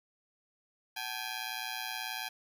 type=ring-modulated tone; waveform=10% pulse; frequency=813 Hz; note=G#5; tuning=37 cents flat; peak=-25 dBFS; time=0.96-2.29 s; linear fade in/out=10 ms; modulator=59.3 Hz; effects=10-bit